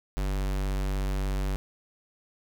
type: tone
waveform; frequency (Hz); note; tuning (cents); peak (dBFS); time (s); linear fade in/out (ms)
square; 48.31; G1; -25; -27; 0.17-1.56; 0
effects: none